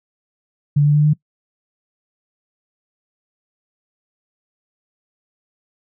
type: tone with pitch steps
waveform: sine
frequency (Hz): 145.2 / 147.06 / 148.94 / 150.84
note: D3 / D3 / D3 / D3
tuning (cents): -19 / +3 / +25 / +47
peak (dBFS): -10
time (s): 0.76-1.136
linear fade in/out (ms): 10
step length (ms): 94
effects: noise-tail reverb RT60 0.1 s tail -22 dB re dry